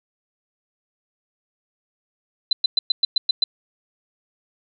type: tone bursts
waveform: sine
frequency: 4036 Hz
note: B7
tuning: 37 cents sharp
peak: -13 dBFS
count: 8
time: 2.51-3.44 s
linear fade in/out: 5 ms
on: 20 ms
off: 110 ms
effects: none